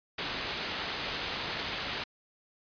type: low-pass noise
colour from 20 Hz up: white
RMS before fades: -36 dBFS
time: 0.18-2.04 s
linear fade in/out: 5 ms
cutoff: 4400 Hz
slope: 24 dB/octave
effects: resampled to 11025 Hz